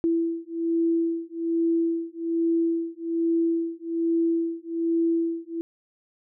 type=beating tone pair; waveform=sine; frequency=332 / 333.2 Hz; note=E4 / E4; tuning=+12 / +19 cents; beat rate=1.2 Hz; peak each=-25 dBFS; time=0.04-5.61 s; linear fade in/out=0 ms; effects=none